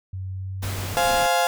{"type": "tone with pitch glide", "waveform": "sine", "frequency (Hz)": [94.2, 96.07], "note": ["F#2", "G2"], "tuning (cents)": [32, -34], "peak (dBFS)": -28, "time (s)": [0.13, 0.95], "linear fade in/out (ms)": 5, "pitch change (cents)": 34, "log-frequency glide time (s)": [0.31, 0.71]}
{"type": "noise", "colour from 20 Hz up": "pink", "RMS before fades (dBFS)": -32, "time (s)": [0.62, 1.27], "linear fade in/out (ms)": 10}
{"type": "chord", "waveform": "35% pulse", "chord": "F minor", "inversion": "second", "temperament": "equal with one note detuned", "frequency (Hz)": [523.3, 698.5, 837.4], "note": ["C5", "F5", "Ab5"], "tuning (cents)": [0, 0, 14], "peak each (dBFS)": [-23, -19, -22], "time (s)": [0.97, 1.47], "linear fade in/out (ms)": 0}
{"effects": []}